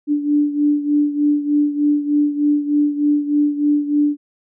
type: beating tone pair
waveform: sine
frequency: 292.6 / 295.9 Hz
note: D4 / D4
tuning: -6 / +13 cents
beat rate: 3.3 Hz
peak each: -15 / -20 dBFS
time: 0.07-4.17 s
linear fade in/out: 50 ms
effects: none